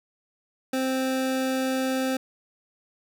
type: tone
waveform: 25% pulse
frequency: 261.8 Hz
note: C4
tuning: 1 cent sharp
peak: -20 dBFS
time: 0.73-2.17 s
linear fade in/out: 5 ms
effects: none